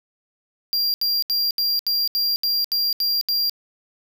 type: tone bursts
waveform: square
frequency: 4763 Hz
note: D8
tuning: 24 cents sharp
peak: -19 dBFS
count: 10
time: 0.73-3.496 s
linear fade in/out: 0 ms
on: 210 ms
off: 74 ms
effects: none